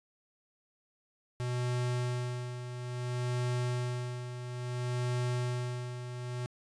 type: tone with tremolo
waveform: square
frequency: 123.47 Hz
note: B2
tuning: in tune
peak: -30 dBFS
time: 1.4-6.46 s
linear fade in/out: 0 ms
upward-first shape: sine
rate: 0.59 Hz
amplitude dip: 65%
effects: resampled to 22050 Hz